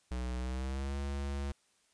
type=tone with pitch glide; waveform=square; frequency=62 to 70 Hz; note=B1 to C#2; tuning=+7 to +18 cents; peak=-35 dBFS; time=0.11-1.52 s; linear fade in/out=5 ms; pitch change=+211 cents; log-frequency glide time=0.38-0.97 s; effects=white hiss -71 dBFS RMS until 1.93 s + resampled to 22050 Hz